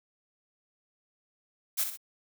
blue noise with echo, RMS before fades -28 dBFS, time 1.77-1.85 s, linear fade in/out 20 ms, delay 62 ms, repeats 2, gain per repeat -7 dB, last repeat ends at 1.974 s, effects none

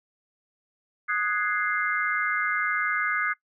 sine chord, Ab dominant seventh, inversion second, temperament equal, 1244.5 / 1480 / 1661.2 / 2093 Hz, Eb6 / Gb6 / Ab6 / C7, 0 / 0 / 0 / 0 cents, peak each -29 dBFS, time 1.08-3.34 s, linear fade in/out 20 ms, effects noise-tail reverb RT60 0.1 s tail -20 dB re dry

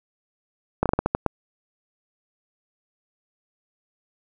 slowing click train, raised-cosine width 1 ms, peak -5 dBFS, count 8, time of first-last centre 0.83-1.263 s, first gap 27 ms, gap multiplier 1.27, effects none

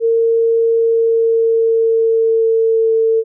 sine tone with pitch glide, 457.5 to 448.9 Hz, A#4 to A4, -32 to +35 cents, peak -10 dBFS, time 0-3.24 s, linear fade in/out 50 ms, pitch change -33 cents, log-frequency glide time 0.74-2.89 s, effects none

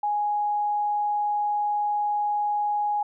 sine tone, 830.6 Hz, G#5, in tune, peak -22 dBFS, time 0.03-3.03 s, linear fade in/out 5 ms, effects none

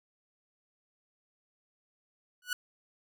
sawtooth tone with exponential growth, 1473 Hz, F#6, 8 cents flat, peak -23 dBFS, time 2.42-2.53 s, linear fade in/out 2 ms, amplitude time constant 22 ms, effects none

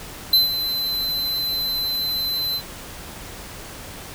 square tone with ADSR envelope, 4053 Hz, B7, 44 cents sharp, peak -11 dBFS, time 0.33-2.62 s, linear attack 4 ms, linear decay 150 ms, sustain -11 dB, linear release 61 ms, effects pink hiss -37 dBFS RMS until 4.14 s

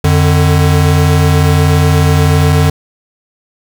square tone pair together, 87.93 / 149.3 Hz, F2 / D3, +12 / +29 cents, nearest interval major sixth, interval 917 cents, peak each -10 dBFS, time 0.04-2.7 s, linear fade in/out 5 ms, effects 7-bit

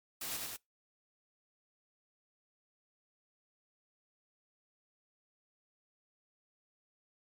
white noise with echo, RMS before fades -40 dBFS, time 0.21-0.37 s, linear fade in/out 5 ms, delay 97 ms, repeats 2, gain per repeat -2 dB, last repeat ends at 0.564 s, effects noise-tail reverb RT60 0.2 s tail -25 dB re dry + MP3 96 kbps

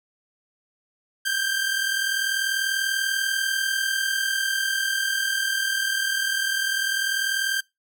sawtooth tone pair together, 1559.8 / 1600 Hz, G6 / G6, -9 / +35 cents, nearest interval unison, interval 44 cents, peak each -22 dBFS, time 1.25-7.61 s, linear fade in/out 10 ms, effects noise-tail reverb RT60 0.2 s tail -23 dB re dry

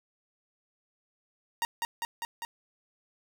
sawtooth tone with echo, 932.3 Hz, A#5, in tune, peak -23 dBFS, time 1.62-1.65 s, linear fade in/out 0 ms, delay 200 ms, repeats 4, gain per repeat -2 dB, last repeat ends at 2.45 s, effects none

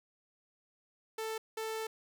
sawtooth tone bursts at uneven times, 442 Hz, A4, 8 cents sharp, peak -32 dBFS, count 2, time 1.18-1.38 / 1.57-1.87 s, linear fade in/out 5 ms, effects none

